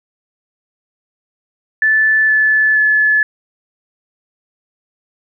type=tone with pitch steps; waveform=sine; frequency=1749 / 1734.9 / 1720.9 Hz; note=A6 / A6 / A6; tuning=-11 / -25 / -39 cents; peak=-9 dBFS; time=1.82-3.23 s; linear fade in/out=2 ms; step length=470 ms; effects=none